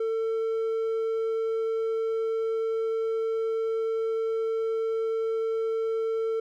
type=tone with hard clipping; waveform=sine; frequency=448.4 Hz; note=A4; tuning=33 cents sharp; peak=-26 dBFS; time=0-6.4 s; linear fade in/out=5 ms; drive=3 dB; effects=none